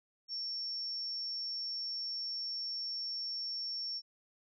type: tone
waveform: sine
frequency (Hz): 5460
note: F8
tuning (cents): -40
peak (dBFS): -36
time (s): 0.28-4.02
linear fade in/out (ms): 50
effects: none